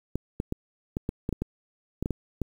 clicks, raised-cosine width 3 ms, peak -15 dBFS, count 12, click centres 0.156 / 0.401 / 0.524 / 0.969 / 1.091 / 1.291 / 1.327 / 1.42 / 2.026 / 2.059 / 2.107 / 2.417 s, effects 8-bit

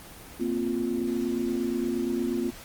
sine chord, Bb suspended second, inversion none, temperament equal, 233.1 / 261.6 / 349.2 Hz, Bb3 / C4 / F4, 0 / 0 / 0 cents, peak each -30 / -30 / -29 dBFS, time 0.39-2.51 s, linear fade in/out 20 ms, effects pink hiss -45 dBFS RMS until 2.64 s + Opus 24 kbps

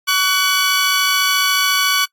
15% pulse tone pair together, 1132.5 / 1492 Hz, C#6 / F#6, +37 / +14 cents, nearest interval perfect fourth, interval 477 cents, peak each -10 dBFS, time 0.07-2.06 s, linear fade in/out 20 ms, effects noise-tail reverb RT60 0.1 s tail -25 dB re dry + AAC 64 kbps

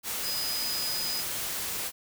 sine tone in noise, 4978 Hz, D#8, in tune, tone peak -31 dBFS, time 0.22-1.24 s, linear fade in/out 50 ms, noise white, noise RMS -33 dBFS, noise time 0.03-1.92 s, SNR -1 dB, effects none

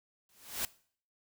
white noise with exponential growth, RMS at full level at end -31 dBFS, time 0.29-0.65 s, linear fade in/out 2 ms, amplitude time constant 77 ms, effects noise-tail reverb RT60 0.5 s tail -20 dB re dry

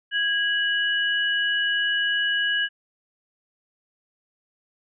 sine tone pair together, 1649.5 / 2939 Hz, G#6 / F#7, -12 / -12 cents, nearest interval minor seventh, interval 1000 cents, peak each -22 / -25 dBFS, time 0.11-2.69 s, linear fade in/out 50 ms, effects none

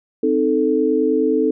sine chord, A diminished, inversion first, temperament equal, 261.6 / 311.1 / 440 Hz, C4 / Eb4 / A4, 0 / 0 / 0 cents, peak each -20 / -19 / -17 dBFS, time 0.23-1.51 s, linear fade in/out 5 ms, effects none

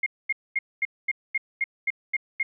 sine tone bursts, 2134 Hz, C7, 34 cents sharp, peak -21 dBFS, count 10, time 0.03-2.43 s, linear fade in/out 5 ms, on 33 ms, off 230 ms, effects none

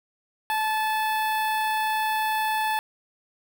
sawtooth tone with notch filter, 869 Hz, A5, 22 cents flat, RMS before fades -25 dBFS, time 0.5-2.79 s, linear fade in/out 0 ms, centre 6500 Hz, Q 0.71, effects 8-bit

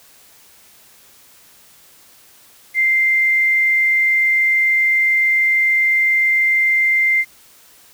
sine tone with quantisation, 2091 Hz, C7, 2 cents flat, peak -12 dBFS, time 2.74-7.25 s, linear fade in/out 50 ms, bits 7, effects white hiss -48 dBFS RMS until 7.93 s

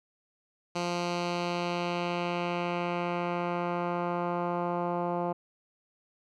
10% pulse tone with low-pass filter sweep, 174.61 Hz, F3, in tune, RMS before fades -31 dBFS, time 0.75-5.33 s, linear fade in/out 10 ms, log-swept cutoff 5600 to 870 Hz, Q 1.3, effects none

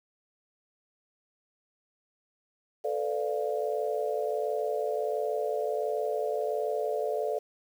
sine chord, B half-diminished seventh, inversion third, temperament equal with one note detuned, 440 / 501.4 / 587.3 / 698.5 Hz, A4 / B4 / D5 / F5, 0 / +26 / 0 / 0 cents, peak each -31 / -36 / -32 / -35 dBFS, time 2.84-7.39 s, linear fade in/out 10 ms, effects 9-bit

